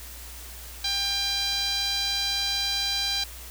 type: tone with band-pass filter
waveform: sawtooth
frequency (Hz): 796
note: G5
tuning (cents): +26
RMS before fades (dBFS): -27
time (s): 0.84-3.24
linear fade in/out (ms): 5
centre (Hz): 4300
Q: 4.1
effects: added 60 Hz sine -42 dBFS peak until 3.5 s + white hiss -43 dBFS RMS until 3.5 s